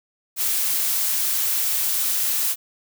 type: noise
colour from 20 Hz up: blue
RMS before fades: -22 dBFS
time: 0.36-2.56 s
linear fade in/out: 50 ms
effects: none